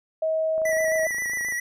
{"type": "tone", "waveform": "sine", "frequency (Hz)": 637, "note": "D#5", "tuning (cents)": 41, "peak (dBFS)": -21, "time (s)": [0.22, 1.07], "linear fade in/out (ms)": 5}
{"type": "click train", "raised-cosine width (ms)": 1, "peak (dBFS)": -29, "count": 26, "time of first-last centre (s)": [0.58, 1.523], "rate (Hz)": 26.5}
{"type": "tone with vibrato", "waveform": "square", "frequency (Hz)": 1952, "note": "B6", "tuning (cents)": -21, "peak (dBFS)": -26, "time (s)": [0.65, 1.6], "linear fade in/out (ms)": 5, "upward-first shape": "square", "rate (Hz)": 7.5, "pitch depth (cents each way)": 28}
{"effects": ["resampled to 32000 Hz"]}